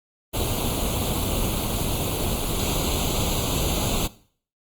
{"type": "noise with comb filter", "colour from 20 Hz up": "pink", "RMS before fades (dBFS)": -24, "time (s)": [0.33, 4.08], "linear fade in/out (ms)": 20, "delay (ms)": 0.28, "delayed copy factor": 0.9, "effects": ["noise-tail reverb RT60 0.5 s tail -18 dB re dry", "Opus 32 kbps"]}